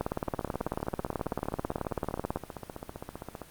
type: two click trains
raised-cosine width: 1 ms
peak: -15 / -23 dBFS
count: 44 / 49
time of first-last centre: 0.01-2.36 / 0.28-3.417 s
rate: 18.3 / 15.3 Hz
effects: pink hiss -52 dBFS RMS until 3.5 s + Opus 32 kbps